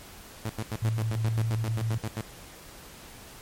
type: tone bursts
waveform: sawtooth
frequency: 110 Hz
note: A2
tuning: in tune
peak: -25 dBFS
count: 14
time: 0.45-2.214 s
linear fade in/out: 5 ms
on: 48 ms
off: 84 ms
type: tone with pitch glide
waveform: sine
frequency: 111.6 to 112.51 Hz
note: A2 to A2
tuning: +25 to +39 cents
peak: -25 dBFS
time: 0.82-1.98 s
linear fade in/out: 5 ms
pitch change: +14 cents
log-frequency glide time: 1.29-1.47 s
effects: pink hiss -47 dBFS RMS until 3.41 s + MP3 64 kbps